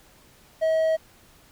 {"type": "tone with hard clipping", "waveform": "triangle", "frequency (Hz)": 640, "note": "D#5", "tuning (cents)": 49, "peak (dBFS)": -20, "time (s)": [0.61, 0.97], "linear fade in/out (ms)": 20, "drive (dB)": 6, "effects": ["pink hiss -55 dBFS RMS until 1.51 s"]}